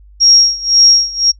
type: tone with tremolo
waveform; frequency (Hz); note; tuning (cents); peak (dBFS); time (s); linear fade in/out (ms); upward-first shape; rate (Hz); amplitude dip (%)
sine; 5590; F8; +1; -3; 0.2-1.32; 20; sine; 1.9; 90
effects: noise-tail reverb RT60 0.1 s tail -25 dB re dry + added 50 Hz sine -38 dBFS peak until 1.39 s